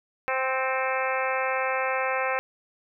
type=harmonic tone with a mistuned harmonic; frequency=261.6 Hz; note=C4; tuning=in tune; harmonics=2 / 3 / 4 / 5 / 6 / 7 / 8 / 9 / 10; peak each=-29 / -31 / -32 / -33 / -34 / -34 / -35 / -36 / -36 dBFS; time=0.28-2.39 s; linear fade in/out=0 ms; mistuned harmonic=8; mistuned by=+41 cents; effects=none